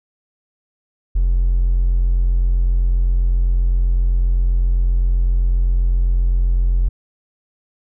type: tone with hard clipping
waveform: triangle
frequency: 43.85 Hz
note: F1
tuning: 8 cents sharp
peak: -12 dBFS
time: 1.15-6.89 s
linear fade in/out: 10 ms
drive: 2 dB
effects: none